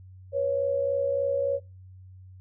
sine tone pair together, 491.7 / 555.1 Hz, B4 / C#5, -8 / +2 cents, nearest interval major second, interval 210 cents, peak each -30 / -24 dBFS, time 0.32-1.6 s, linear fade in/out 50 ms, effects noise-tail reverb RT60 0.3 s tail -26 dB re dry + added 93 Hz sine -45 dBFS peak until 2.4 s

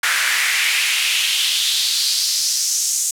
pink noise with high-pass filter sweep, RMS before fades -18 dBFS, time 0.03-3.11 s, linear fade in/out 5 ms, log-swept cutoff 1600 to 7100 Hz, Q 2.9, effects low-pass 12000 Hz 12 dB/octave

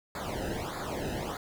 brown noise with flanger, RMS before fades -35 dBFS, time 0.15-1.37 s, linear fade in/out 2 ms, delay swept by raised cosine 0.34 to 0.91 ms, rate 1.6 Hz, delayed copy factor -1, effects none

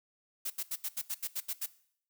blue noise bursts, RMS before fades -35 dBFS, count 10, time 0.45-1.663 s, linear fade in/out 10 ms, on 52 ms, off 77 ms, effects noise-tail reverb RT60 0.6 s tail -18 dB re dry

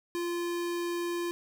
square tone, 346.1 Hz, F4, 16 cents flat, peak -31 dBFS, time 0.15-1.31 s, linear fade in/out 0 ms, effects none

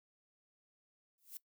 violet noise with exponential growth, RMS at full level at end -43 dBFS, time 1.18-1.37 s, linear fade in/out 1 ms, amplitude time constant 41 ms, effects noise-tail reverb RT60 0.1 s tail -20 dB re dry

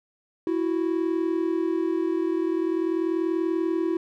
triangle tone pair together, 329.6 / 370 Hz, E4 / F#4, 0 / 0 cents, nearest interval major second, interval 200 cents, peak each -22 / -25 dBFS, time 0.47-3.97 s, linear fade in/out 2 ms, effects none

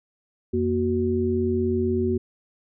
sine tone cluster, 88.4 / 235.5 / 371.6 Hz, F2 / A#3 / F#4, +22 / +18 / +7 cents, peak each -27 / -25 / -23 dBFS, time 0.53-2.18 s, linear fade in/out 10 ms, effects none

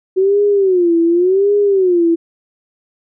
sine tone with vibrato, 370 Hz, F#4, in tune, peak -9 dBFS, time 0.16-2.16 s, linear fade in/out 20 ms, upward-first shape sine, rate 0.89 Hz, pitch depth 180 cents each way, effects none

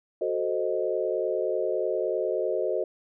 sine chord, F# diminished seventh, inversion none, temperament equal, 370 / 440 / 523.3 / 622.3 Hz, F#4 / A4 / C5 / Eb5, 0 / 0 / 0 / 0 cents, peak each -30 dBFS, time 0.21-2.84 s, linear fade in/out 5 ms, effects none

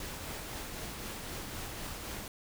pink noise with tremolo, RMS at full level -40 dBFS, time 0-2.28 s, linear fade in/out 2 ms, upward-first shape triangle, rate 3.9 Hz, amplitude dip 30%, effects none

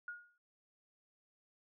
sine tone with exponential decay, 1436 Hz, F6, 48 cents sharp, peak -39 dBFS, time 0.08-0.38 s, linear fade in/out 2 ms, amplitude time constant 65 ms, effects none

